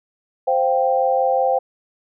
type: chord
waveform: sine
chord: C suspended fourth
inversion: none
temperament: equal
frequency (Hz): 523.3 / 698.5 / 784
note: C5 / F5 / G5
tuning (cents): 0 / 0 / 0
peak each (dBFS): -18 / -22 / -19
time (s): 0.47-1.59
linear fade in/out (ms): 10
effects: none